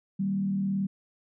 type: tone with frequency modulation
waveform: sine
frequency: 194.7 Hz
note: G3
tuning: 12 cents flat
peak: -25 dBFS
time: 0.19-0.87 s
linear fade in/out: 10 ms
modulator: 38.4 Hz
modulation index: 0.46
effects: none